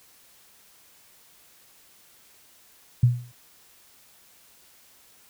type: tone with exponential decay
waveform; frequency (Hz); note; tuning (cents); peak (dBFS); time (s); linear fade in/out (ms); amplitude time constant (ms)
sine; 121.7; B2; -25; -11; 3.03-3.32; 5; 62
effects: white hiss -56 dBFS RMS until 5.29 s